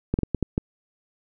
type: clicks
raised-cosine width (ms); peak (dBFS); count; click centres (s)
3; -9; 6; 0.14 / 0.189 / 0.233 / 0.347 / 0.427 / 0.579
effects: none